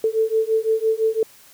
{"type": "beating tone pair", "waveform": "sine", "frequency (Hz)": [440, 445.9], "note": ["A4", "A4"], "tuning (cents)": [0, 23], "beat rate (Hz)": 5.9, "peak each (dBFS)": -20, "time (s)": [0.04, 1.23], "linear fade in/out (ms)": 2, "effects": ["white hiss -49 dBFS RMS until 1.53 s"]}